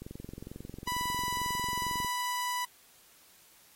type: click train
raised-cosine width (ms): 3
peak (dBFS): -29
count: 46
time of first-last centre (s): 0.02-2.047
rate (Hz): 22.2
type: tone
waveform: sawtooth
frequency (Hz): 987.8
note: B5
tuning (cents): 0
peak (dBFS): -27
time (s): 0.87-2.65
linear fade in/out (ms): 5
effects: white hiss -60 dBFS RMS until 3.75 s + AAC 48 kbps